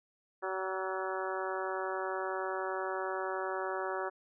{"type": "harmonic tone with a mistuned harmonic", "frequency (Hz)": 189.3, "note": "F#3", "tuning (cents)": 40, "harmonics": [2, 3, 4, 5, 6, 7, 8, 9], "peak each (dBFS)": [-38, -40, -41, -42, -43, -43, -44, -45], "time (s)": [0.42, 4.1], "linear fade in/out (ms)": 20, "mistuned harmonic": 8, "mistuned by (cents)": -45, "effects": []}